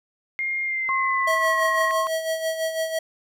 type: tone with pitch glide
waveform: sine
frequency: 2124 to 1903.2 Hz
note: C7 to A#6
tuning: +25 to +35 cents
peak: -23 dBFS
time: 0.39-1.91 s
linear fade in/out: 0 ms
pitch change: -190 cents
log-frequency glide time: 0.64-1.63 s
type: tone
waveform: sine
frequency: 1074 Hz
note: C6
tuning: 45 cents sharp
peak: -22 dBFS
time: 0.89-2.07 s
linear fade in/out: 0 ms
type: tone with tremolo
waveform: square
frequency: 645 Hz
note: E5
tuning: 38 cents flat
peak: -22 dBFS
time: 1.27-2.99 s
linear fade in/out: 5 ms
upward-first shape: sine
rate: 6 Hz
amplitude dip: 60%
effects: none